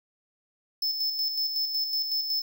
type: tone with tremolo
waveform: square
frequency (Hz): 5250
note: E8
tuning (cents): -8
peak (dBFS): -25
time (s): 0.82-2.42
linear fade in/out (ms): 5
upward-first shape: square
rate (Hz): 5.4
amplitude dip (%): 45
effects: none